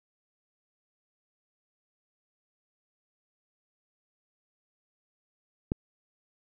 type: click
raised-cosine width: 3 ms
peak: -14 dBFS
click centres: 5.719 s
effects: none